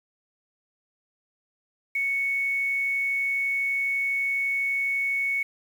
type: tone with quantisation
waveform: sine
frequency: 2217 Hz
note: C#7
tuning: in tune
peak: -23 dBFS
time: 1.95-5.43 s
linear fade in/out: 5 ms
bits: 8
effects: none